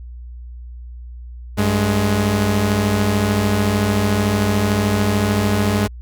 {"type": "tone pair together", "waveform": "sawtooth", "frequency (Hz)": [98, 209.5], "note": ["G2", "G#3"], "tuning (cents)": [0, 15], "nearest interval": "octave + minor second", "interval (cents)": 1315, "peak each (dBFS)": -14, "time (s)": [1.57, 5.88], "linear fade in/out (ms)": 20, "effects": ["added 60 Hz sine -31 dBFS peak until 6.01 s"]}